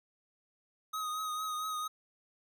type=tone with vibrato; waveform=square; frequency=1255 Hz; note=D#6; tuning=15 cents sharp; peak=-35 dBFS; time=0.93-1.88 s; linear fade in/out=10 ms; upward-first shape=triangle; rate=4.4 Hz; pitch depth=35 cents each way; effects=none